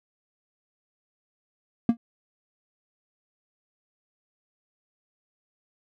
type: tone with exponential decay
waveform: triangle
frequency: 233.1 Hz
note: A#3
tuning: in tune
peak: -10 dBFS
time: 1.89-1.97 s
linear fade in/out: 2 ms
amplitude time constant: 16 ms
effects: none